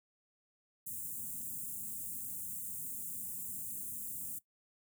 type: band-stop noise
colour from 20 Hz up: white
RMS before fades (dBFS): -42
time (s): 0.86-4.39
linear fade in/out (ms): 10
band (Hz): 270 to 7500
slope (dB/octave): 48
effects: noise-tail reverb RT60 0.1 s tail -18 dB re dry + high-pass 80 Hz 12 dB/octave